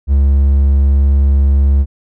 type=tone; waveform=triangle; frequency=69.3 Hz; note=C#2; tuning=in tune; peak=-5 dBFS; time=0.07-1.86 s; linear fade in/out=50 ms; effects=none